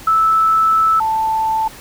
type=tone pair in turn; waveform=sine; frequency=1312 / 882.4 Hz; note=E6 / A5; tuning=-9 / +5 cents; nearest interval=perfect fifth; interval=686 cents; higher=first; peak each=-10 / -14 dBFS; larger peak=first; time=0.07-1 / 1-1.68 s; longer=first; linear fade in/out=5 ms; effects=pink hiss -37 dBFS RMS until 1.8 s